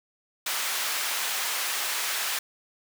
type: high-pass noise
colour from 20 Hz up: pink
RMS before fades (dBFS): -29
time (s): 0.46-2.39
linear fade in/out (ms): 5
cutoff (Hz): 1200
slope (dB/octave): 12
effects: none